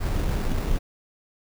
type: noise with sample-and-hold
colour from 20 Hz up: brown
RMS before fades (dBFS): -24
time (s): 0-0.79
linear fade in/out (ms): 20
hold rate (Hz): 3150
effects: none